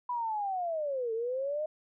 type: linear two-way sweep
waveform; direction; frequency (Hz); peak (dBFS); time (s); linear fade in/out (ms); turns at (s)
sine; down then up; 993 to 440 to 624; -30; 0.09-1.66; 5; 1.13
effects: none